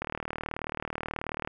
click train, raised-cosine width 0.5 ms, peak -17 dBFS, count 57, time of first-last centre 0.02-1.475 s, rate 38.5 Hz, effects none

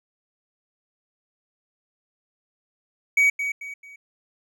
triangle tone with echo, 2261 Hz, C#7, 34 cents sharp, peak -13 dBFS, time 3.17-3.3 s, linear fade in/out 5 ms, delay 220 ms, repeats 3, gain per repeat -9 dB, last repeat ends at 3.96 s, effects none

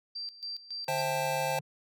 sine tone with tremolo, 4699 Hz, D8, in tune, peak -35 dBFS, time 0.15-1.02 s, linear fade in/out 10 ms, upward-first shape square, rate 3.6 Hz, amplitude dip 80%
triangle tone, 148 Hz, D3, 14 cents sharp, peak -38 dBFS, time 0.88-1.61 s, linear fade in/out 10 ms
square chord, A minor seventh, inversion first, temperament just, 528 / 660 / 792 / 880 Hz, C5 / E5 / G5 / A5, +16 / +2 / +18 / 0 cents, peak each -34 / -38 / -35 / -35 dBFS, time 0.88-1.59 s, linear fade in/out 2 ms
effects none

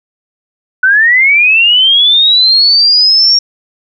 sine linear sweep, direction up, 1480 to 5588 Hz, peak -4 dBFS, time 0.83-3.39 s, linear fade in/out 5 ms, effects none

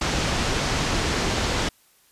pink low-pass noise, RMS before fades -24 dBFS, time 0.01-1.69 s, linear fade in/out 5 ms, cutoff 7000 Hz, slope 24 dB/octave, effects white hiss -59 dBFS RMS until 2.11 s + resampled to 32000 Hz

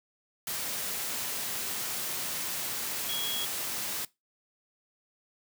sine tone in noise, 3322 Hz, G#7, in tune, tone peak -32 dBFS, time 3.09-3.45 s, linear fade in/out 2 ms, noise white, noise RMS -34 dBFS, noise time 0.47-4.05 s, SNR -1 dB, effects noise-tail reverb RT60 0.2 s tail -20 dB re dry + high-pass 100 Hz 12 dB/octave

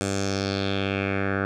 10% pulse tone with low-pass filter sweep, 98 Hz, G2, in tune, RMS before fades -26 dBFS, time 0.01-1.45 s, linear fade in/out 0 ms, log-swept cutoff 8300 to 1500 Hz, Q 3.2, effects none

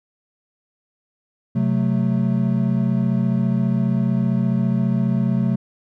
triangle chord, F# diminished, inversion second, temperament equal, 130.81 / 185 / 220 Hz, C3 / F#3 / A3, 0 / 0 / 0 cents, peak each -19 dBFS, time 1.55-5.56 s, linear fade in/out 10 ms, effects none

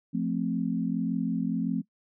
sine chord, F major, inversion none, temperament equal, 174.61 / 220 / 261.6 Hz, F3 / A3 / C4, 0 / 0 / 0 cents, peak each -30 dBFS, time 0.13-1.82 s, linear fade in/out 20 ms, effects noise-tail reverb RT60 0.1 s tail -20 dB re dry

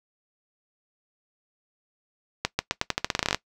accelerating click train, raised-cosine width 0.2 ms, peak -5 dBFS, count 16, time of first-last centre 2.45-3.346 s, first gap 140 ms, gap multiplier 0.86, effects noise-tail reverb RT60 0.1 s tail -19 dB re dry

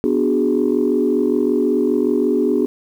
sine chord, G# half-diminished seventh, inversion first, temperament equal, 246.9 / 293.7 / 370 / 415.3 Hz, B3 / D4 / F#4 / G#4, 0 / 0 / 0 / 0 cents, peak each -19 dBFS, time 0.04-2.66 s, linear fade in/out 0 ms, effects tanh soft clip ceiling -6 dBFS + 8-bit

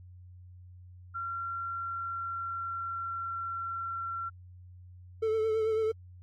sine tone with pitch glide, 1370 to 1360.5 Hz, F6 to F6, -34 to -46 cents, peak -33 dBFS, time 1.14-4.3 s, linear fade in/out 20 ms, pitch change -12 cents, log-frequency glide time 1.65-3.57 s
triangle tone with vibrato, 440 Hz, A4, in tune, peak -24 dBFS, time 5.22-5.92 s, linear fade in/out 10 ms, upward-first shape triangle, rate 9.1 Hz, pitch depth 38 cents each way
effects added 90 Hz sine -48 dBFS peak until 6.22 s + AAC 48 kbps

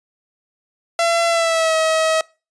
sawtooth tone with pitch glide, 676 to 639.2 Hz, E5 to D#5, +43 to +47 cents, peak -11 dBFS, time 0.99-2.21 s, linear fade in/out 2 ms, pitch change -96 cents, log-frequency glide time 1.29-1.75 s, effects noise-tail reverb RT60 0.3 s tail -23 dB re dry + resampled to 22050 Hz

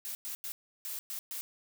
blue noise bursts at uneven times, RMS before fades -39 dBFS, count 6, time 0.05-0.15 / 0.25-0.35 / 0.44-0.52 / 0.85-0.99 / 1.1-1.19 / 1.31-1.41 s, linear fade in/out 0 ms, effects none

